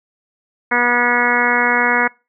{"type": "harmonic tone", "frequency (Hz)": 242.4, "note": "B3", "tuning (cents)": -32, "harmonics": [1, 2, 3, 4, 5, 6, 7, 8, 9], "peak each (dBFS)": [-24, -23, -24, -20, -24, -20, -20, -21, -20], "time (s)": [0.71, 2.08], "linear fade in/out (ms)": 10, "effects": ["noise-tail reverb RT60 0.3 s tail -26 dB re dry"]}